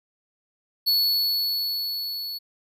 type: tone with level ramp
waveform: square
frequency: 4411 Hz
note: C#8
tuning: 9 cents flat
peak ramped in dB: -18 to -31 dBFS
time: 0.86-2.39 s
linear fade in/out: 20 ms
effects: none